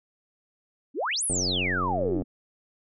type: exponential two-way sweep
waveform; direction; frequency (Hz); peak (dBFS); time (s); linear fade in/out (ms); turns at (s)
sine; up then down; 237.1 to 11350 to 237.1; -25; 0.94-2.24; 50; 1.24
type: click train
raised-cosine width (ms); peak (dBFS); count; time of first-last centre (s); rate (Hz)
2; -19; 85; 1.3-2.221; 91.2
effects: none